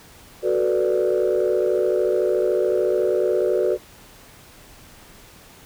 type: chord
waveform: sine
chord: B minor seventh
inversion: second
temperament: equal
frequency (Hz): 370 / 440 / 493.9 / 587.3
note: F#4 / A4 / B4 / D5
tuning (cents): 0 / 0 / 0 / 0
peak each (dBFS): -20 / -23 / -22 / -23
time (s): 0.42-3.78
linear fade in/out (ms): 50
effects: tanh soft clip ceiling -11 dBFS + pink hiss -47 dBFS RMS until 5.65 s